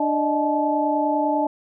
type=tone cluster; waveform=sine; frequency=296.4 / 596 / 626 / 865 Hz; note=D4 / D5 / D#5 / A5; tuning=+16 / +25 / +10 / -30 cents; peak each=-23 / -28 / -25 / -22 dBFS; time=0-1.47 s; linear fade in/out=5 ms; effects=none